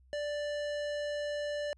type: tone with hard clipping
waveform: sine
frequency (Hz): 587.3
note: D5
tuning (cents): 0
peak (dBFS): -35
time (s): 0.13-1.73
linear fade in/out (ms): 0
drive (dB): 16
effects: added 64 Hz sine -59 dBFS peak until 1.77 s + resampled to 24000 Hz